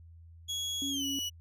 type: tone with pitch glide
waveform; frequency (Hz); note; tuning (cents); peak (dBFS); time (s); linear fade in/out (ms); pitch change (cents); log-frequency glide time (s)
30% pulse; 3336 to 2938; G#7 to F#7; +7 to -13; -30; 0.48-1.3; 20; -220; 0.9-1.05
type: tone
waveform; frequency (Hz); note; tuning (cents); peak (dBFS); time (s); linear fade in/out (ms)
sine; 277.2; C#4; 0; -35; 0.82-1.19; 0
effects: added 83 Hz sine -50 dBFS peak until 1.4 s + resampled to 32000 Hz